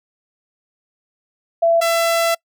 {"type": "tone pair in turn", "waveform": ["sine", "sawtooth"], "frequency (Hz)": [670, 670], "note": ["E5", "E5"], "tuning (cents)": [28, 28], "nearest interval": "unison", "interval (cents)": 0, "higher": "neither", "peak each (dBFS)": -11, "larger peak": "neither", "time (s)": [[1.62, 1.81], [1.81, 2.35]], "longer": "second", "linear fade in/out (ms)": 10, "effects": ["noise-tail reverb RT60 0.1 s tail -26 dB re dry"]}